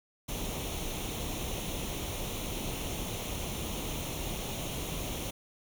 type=noise with comb filter; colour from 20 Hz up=pink; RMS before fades=-36 dBFS; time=0.28-5.31 s; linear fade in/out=10 ms; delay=0.31 ms; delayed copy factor=+0.65; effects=none